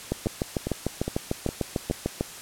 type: two click trains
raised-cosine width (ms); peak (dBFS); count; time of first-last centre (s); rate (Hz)
2; -14 / -11; 5 / 15; 0.26-1.899 / 0.12-2.21; 2.44 / 6.7
effects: white hiss -41 dBFS RMS until 2.41 s + low-pass 11000 Hz 12 dB/octave